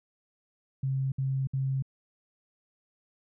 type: tone bursts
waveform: sine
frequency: 134 Hz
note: C3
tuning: 42 cents sharp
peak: -26 dBFS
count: 3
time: 0.83-1.824 s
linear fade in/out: 5 ms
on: 290 ms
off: 62 ms
effects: none